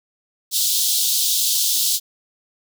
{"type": "high-pass noise", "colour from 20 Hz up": "pink", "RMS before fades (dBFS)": -19, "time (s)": [0.51, 2], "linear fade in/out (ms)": 50, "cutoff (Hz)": 3400, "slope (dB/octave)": 48, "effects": []}